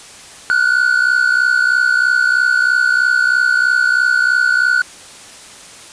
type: tone pair together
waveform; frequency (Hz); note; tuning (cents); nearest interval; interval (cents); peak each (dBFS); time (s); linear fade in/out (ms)
triangle; 1432.9 / 1496; F6 / F#6; +44 / +19; minor second; 75; -13 / -11; 0.5-4.82; 0
effects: white hiss -37 dBFS RMS until 5.92 s + resampled to 22050 Hz